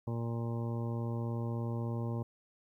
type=harmonic tone; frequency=116.7 Hz; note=A#2; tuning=2 cents sharp; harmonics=1 / 2 / 3 / 4 / 5 / 7 / 8 / 9; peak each=-34 / -40 / -44 / -46 / -48 / -51 / -52 / -53 dBFS; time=0.07-2.23 s; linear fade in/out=5 ms; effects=12-bit